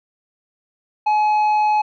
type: tone with tanh clipping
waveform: sine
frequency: 848 Hz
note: G#5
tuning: 36 cents sharp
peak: -15 dBFS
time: 1.06-1.82 s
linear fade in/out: 10 ms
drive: 6 dB
effects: none